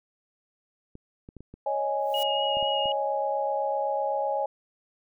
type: clicks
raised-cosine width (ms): 3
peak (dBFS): -30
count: 8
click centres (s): 0.954 / 1.289 / 1.367 / 1.406 / 1.54 / 2.57 / 2.627 / 2.857
type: chord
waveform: sine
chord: C# suspended second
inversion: none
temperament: equal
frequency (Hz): 554.4 / 622.3 / 830.6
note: C#5 / D#5 / G#5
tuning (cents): 0 / 0 / 0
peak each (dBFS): -29 / -31 / -28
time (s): 1.66-4.46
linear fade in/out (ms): 5
type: noise with exponential growth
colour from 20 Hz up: blue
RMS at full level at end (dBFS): -36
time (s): 1.99-2.23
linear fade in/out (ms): 1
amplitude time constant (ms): 52
type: tone with vibrato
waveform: sine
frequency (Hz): 2880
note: F#7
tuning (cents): -47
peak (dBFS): -28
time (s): 2.14-2.92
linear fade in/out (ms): 2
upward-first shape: triangle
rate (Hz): 4.1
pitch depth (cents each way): 17
effects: none